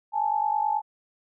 sine tone pair together, 830.6 / 880 Hz, G#5 / A5, 0 / 0 cents, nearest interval minor second, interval 100 cents, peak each -25 dBFS, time 0.12-0.82 s, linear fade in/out 50 ms, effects none

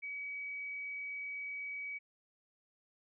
sine tone, 2272 Hz, C#7, 42 cents sharp, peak -39 dBFS, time 0.02-1.99 s, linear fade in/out 20 ms, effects none

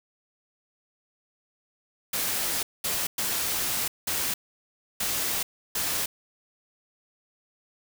white noise bursts at uneven times, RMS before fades -28 dBFS, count 6, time 2.13-2.63 / 2.84-3.07 / 3.18-3.88 / 4.07-4.34 / 5-5.43 / 5.75-6.06 s, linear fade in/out 5 ms, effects none

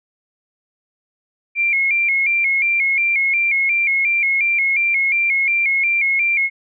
sine tone with vibrato, 2265 Hz, C#7, 37 cents sharp, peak -14 dBFS, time 1.55-6.5 s, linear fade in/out 50 ms, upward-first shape square, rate 2.8 Hz, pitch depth 75 cents each way, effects none

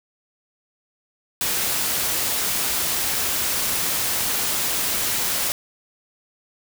white noise, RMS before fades -23 dBFS, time 1.41-5.52 s, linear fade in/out 0 ms, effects none

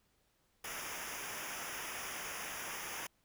pink noise with comb filter, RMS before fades -43 dBFS, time 0.64-3.07 s, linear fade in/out 5 ms, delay 0.24 ms, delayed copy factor -0.9, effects pink hiss -75 dBFS RMS until 3.24 s

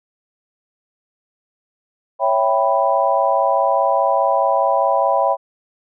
sine chord, C# half-diminished seventh, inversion none, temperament equal, 554.4 / 659.3 / 784 / 987.8 Hz, C#5 / E5 / G5 / B5, 0 / 0 / 0 / 0 cents, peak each -19 dBFS, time 2.19-5.37 s, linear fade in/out 50 ms, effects none

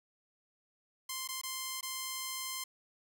5% pulse tone with dropouts, 1046 Hz, C6, 1 cent flat, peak -25 dBFS, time 1.09-2.64 s, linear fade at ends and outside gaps 5 ms, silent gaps 1.276-1.287 / 1.415-1.434 / 1.81-1.828 s, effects none

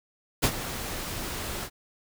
pink noise with ADSR envelope, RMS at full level -21 dBFS, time 0.42-1.7 s, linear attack 20 ms, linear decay 65 ms, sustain -13 dB, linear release 65 ms, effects none

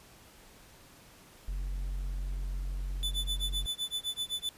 triangle tone, 45.82 Hz, F#1, 16 cents flat, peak -30 dBFS, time 1.48-3.66 s, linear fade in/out 0 ms
45% pulse tone with tremolo, 3494 Hz, A7, 13 cents flat, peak -30 dBFS, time 3.03-4.49 s, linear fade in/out 0 ms, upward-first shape sine, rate 7.8 Hz, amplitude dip 100%
effects pink hiss -56 dBFS RMS until 4.57 s + resampled to 32000 Hz

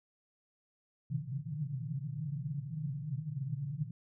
pink band-pass noise, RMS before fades -38 dBFS, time 1.1-3.91 s, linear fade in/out 5 ms, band 120 to 160 Hz, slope 96 dB/octave, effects none

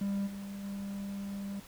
triangle tone with level steps, 198.8 Hz, G3, 25 cents sharp, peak -28 / -37 / -34 dBFS, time 0.01-1.6 s, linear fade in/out 5 ms, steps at 0.26 / 0.63 s, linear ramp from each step 20 ms, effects pink hiss -53 dBFS RMS until 1.67 s

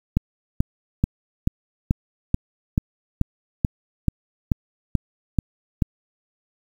click train, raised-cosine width 5 ms, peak -5 dBFS, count 14, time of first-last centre 0.17-5.822 s, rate 2.3 Hz, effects 7-bit

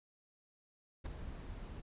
brown noise with ADSR envelope, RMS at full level -36 dBFS, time 1.04-1.82 s, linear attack 24 ms, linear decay 6 ms, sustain -10 dB, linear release 27 ms, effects resampled to 8000 Hz

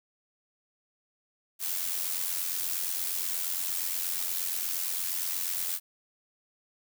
blue noise with amplitude modulation, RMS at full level -29 dBFS, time 1.59-5.8 s, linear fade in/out 50 ms, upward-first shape sine, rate 88.5 Hz, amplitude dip 60%, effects none

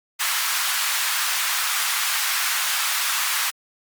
pink high-pass noise, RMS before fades -23 dBFS, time 0.19-3.51 s, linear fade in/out 20 ms, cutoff 1100 Hz, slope 24 dB/octave, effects Opus 48 kbps

